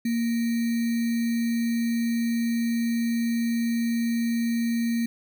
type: tone with sample-and-hold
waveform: sine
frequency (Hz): 232.5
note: A#3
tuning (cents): -4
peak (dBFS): -22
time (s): 0.05-5.06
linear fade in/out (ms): 5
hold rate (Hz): 2100
effects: none

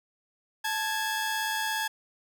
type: tone pair together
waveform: sawtooth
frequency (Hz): 875.5 / 1654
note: A5 / G#6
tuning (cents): -9 / -8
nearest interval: major seventh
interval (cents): 1101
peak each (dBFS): -27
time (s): 0.64-1.88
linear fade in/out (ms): 10
effects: none

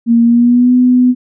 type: tone with pitch glide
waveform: sine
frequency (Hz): 233.1 to 249.8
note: A#3 to B3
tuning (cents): 0 to +20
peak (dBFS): -5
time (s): 0.06-1.15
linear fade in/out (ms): 50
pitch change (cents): +120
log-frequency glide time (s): 0.23-0.73
effects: none

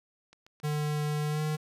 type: click train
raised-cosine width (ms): 0.2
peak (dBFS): -36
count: 5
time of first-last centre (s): 0.33-0.871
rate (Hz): 7.39
type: tone with pitch glide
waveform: square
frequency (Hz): 149.8 to 153.12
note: D3 to D#3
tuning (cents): +35 to -27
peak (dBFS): -29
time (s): 0.63-1.57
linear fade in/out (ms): 20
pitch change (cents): +38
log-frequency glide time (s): 1.29-1.41
effects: resampled to 32000 Hz + 9-bit

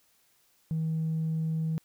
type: tone with tanh clipping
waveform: triangle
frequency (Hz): 160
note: D#3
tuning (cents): +49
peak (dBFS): -27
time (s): 0.71-1.78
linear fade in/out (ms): 0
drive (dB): 5
effects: white hiss -67 dBFS RMS until 1.84 s

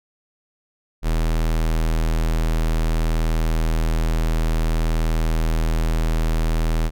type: tone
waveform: square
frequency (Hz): 40.28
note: E1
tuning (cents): -39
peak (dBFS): -18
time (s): 1.02-6.91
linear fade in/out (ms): 50
effects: none

